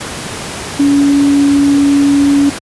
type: tone in noise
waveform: sine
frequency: 282.7 Hz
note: C#4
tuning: 34 cents sharp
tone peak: -6 dBFS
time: 0.79-2.5 s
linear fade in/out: 10 ms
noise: pink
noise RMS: -22 dBFS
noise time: 0-2.59 s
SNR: +13 dB
effects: high-pass 80 Hz 12 dB/octave + resampled to 24000 Hz